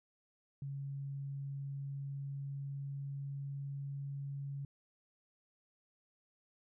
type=tone with pitch glide; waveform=sine; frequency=138.9 to 139.7 Hz; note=C#3 to C#3; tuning=+4 to +14 cents; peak=-39 dBFS; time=0.62-4.65 s; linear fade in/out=2 ms; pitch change=+10 cents; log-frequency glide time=1.51-4.13 s; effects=none